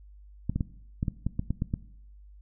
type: clicks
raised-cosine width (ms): 5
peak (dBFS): -15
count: 10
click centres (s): 0.496 / 0.56 / 0.608 / 1.029 / 1.082 / 1.266 / 1.394 / 1.506 / 1.621 / 1.739
effects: noise-tail reverb RT60 0.7 s tail -18 dB re dry + added 50 Hz sine -48 dBFS peak until 2.41 s